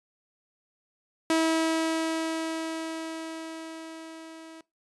sawtooth tone with level ramp, 323.4 Hz, E4, 33 cents flat, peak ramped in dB -17 to -40 dBFS, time 1.3-4.61 s, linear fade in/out 2 ms, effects noise-tail reverb RT60 0.2 s tail -21 dB re dry + resampled to 24000 Hz

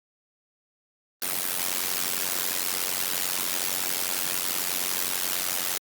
white noise with amplitude modulation, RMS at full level -24 dBFS, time 1.22-5.78 s, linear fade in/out 2 ms, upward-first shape sine, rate 91 Hz, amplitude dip 85%, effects high-pass 150 Hz 12 dB/octave + Opus 32 kbps

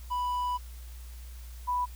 triangle / sine tone pair in turn, 987.8 / 987.8 Hz, B5 / B5, 0 / 0 cents, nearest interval unison, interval 0 cents, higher neither, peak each -26 dBFS, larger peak neither, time 0.1-0.58 / 1.67-1.86 s, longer first, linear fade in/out 20 ms, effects added 60 Hz sine -41 dBFS peak until 1.95 s + white hiss -55 dBFS RMS until 1.95 s

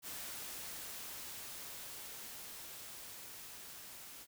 white noise with level ramp, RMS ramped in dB -45 to -52 dBFS, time 0.02-4.27 s, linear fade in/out 50 ms, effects none

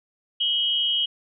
sine tone pair together, 2947 / 3224 Hz, F#7 / G7, -8 / +48 cents, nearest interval major second, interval 156 cents, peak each -23 dBFS, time 0.4-1.06 s, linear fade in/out 10 ms, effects none

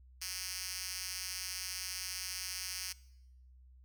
5% pulse tone with high-pass filter, 185 Hz, F#3, in tune, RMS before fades -41 dBFS, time 0.21-2.93 s, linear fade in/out 10 ms, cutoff 4300 Hz, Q 1.3, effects noise-tail reverb RT60 0.9 s tail -22 dB re dry + added 63 Hz sine -56 dBFS peak until 3.84 s

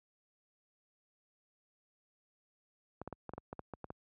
clicks, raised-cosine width 1 ms, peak -28 dBFS, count 11, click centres 3.016 / 3.076 / 3.127 / 3.293 / 3.336 / 3.38 / 3.529 / 3.593 / 3.737 / 3.843 / 3.904 s, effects high-pass 60 Hz 12 dB/octave

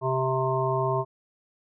harmonic tone with a mistuned harmonic, 130.81 Hz, C3, in tune, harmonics 1 / 3 / 5 / 7 / 8, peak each -28 / -28 / -29 / -31 / -30 dBFS, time 0.01-1.05 s, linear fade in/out 50 ms, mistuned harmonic 8, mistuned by +19 cents, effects none

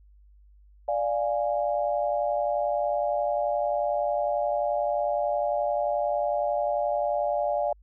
sine chord, D diminished, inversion none, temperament equal, 587.3 / 698.5 / 830.6 Hz, D5 / F5 / Ab5, 0 / 0 / 0 cents, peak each -26 / -28 / -31 dBFS, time 0.88-7.73 s, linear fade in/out 5 ms, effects added 50 Hz sine -52 dBFS peak until 7.82 s

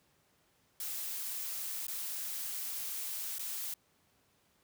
blue noise with dropouts, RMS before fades -39 dBFS, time 0.8-3.74 s, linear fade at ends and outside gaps 2 ms, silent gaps 1.869-1.881 / 3.384-3.393 s, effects pink hiss -71 dBFS RMS until 4.63 s + high-pass 80 Hz 12 dB/octave

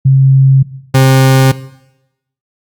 sine / 40% pulse tone pair in turn, 134.4 / 132.63 Hz, C3 / C3, +47 / +24 cents, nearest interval unison, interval 23 cents, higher first, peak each -3 dBFS, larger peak neither, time 0.05-0.63 / 0.94-1.52 s, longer neither, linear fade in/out 10 ms, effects noise-tail reverb RT60 0.9 s tail -18 dB re dry + Opus 48 kbps

